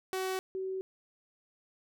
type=tone pair in turn; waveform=sawtooth / sine; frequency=376.5 / 379.1 Hz; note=F#4 / F#4; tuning=+30 / +42 cents; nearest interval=unison; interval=12 cents; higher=second; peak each=-28 / -33 dBFS; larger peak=first; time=0.13-0.39 / 0.55-0.81 s; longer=neither; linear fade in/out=0 ms; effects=none